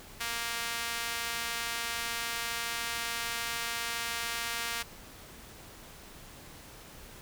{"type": "tone with high-pass filter", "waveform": "sawtooth", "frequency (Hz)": 233.1, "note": "A#3", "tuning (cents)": 0, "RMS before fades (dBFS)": -35, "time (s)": [0.2, 4.83], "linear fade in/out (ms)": 10, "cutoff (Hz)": 1600, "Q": 0.77, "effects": ["pink hiss -50 dBFS RMS until 7.21 s"]}